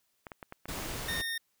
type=clicks; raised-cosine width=0.5 ms; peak=-27 dBFS; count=9; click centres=0.268 / 0.318 / 0.428 / 0.524 / 0.656 / 0.788 / 0.825 / 0.861 / 0.938 s
type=noise; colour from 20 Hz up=pink; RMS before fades=-38 dBFS; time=0.68-1.22 s; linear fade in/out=10 ms
type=tone; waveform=25% pulse; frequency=1835 Hz; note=A#6; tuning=28 cents flat; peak=-29 dBFS; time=1.08-1.38 s; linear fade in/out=5 ms
effects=white hiss -75 dBFS RMS until 1.6 s